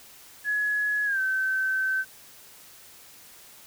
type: tone with pitch glide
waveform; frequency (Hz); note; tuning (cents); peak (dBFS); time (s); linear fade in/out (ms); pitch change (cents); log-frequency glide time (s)
sine; 1688 to 1539; G#6 to G6; +28 to -32; -23; 0.44-2.05; 50; -160; 1.05-1.2
effects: white hiss -50 dBFS RMS until 3.66 s